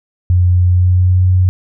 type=tone with pitch glide; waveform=sine; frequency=89.5 to 91.86 Hz; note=F2 to F#2; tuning=+43 to -12 cents; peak=-7 dBFS; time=0.3-1.49 s; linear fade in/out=0 ms; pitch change=+45 cents; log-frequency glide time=0.57-1.28 s; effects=none